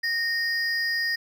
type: tone pair together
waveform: triangle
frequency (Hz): 1846 / 4928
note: A#6 / D#8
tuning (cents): -17 / -17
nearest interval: octave + perfect fourth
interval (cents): 1700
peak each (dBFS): -23 / -28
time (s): 0.03-1.16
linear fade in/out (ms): 10
effects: none